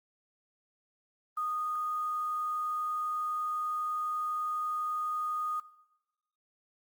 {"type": "tone with quantisation", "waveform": "sine", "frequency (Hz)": 1236, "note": "D#6", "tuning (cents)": -12, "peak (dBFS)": -30, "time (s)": [1.37, 5.6], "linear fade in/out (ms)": 5, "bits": 9, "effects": ["noise-tail reverb RT60 1.0 s tail -19 dB re dry", "Opus 24 kbps"]}